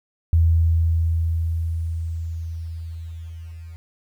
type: tone with level ramp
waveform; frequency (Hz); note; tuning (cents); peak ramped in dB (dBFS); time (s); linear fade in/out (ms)
sine; 82.41; E2; 0; -12 to -35; 0.33-3.76; 0
effects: 9-bit